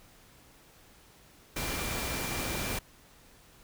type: tone in noise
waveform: sine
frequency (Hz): 2368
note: D7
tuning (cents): +14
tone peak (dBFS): -42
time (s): 1.56-2.79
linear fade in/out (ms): 5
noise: pink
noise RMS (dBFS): -34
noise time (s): 1.56-2.79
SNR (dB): -11
effects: pink hiss -58 dBFS RMS until 3.63 s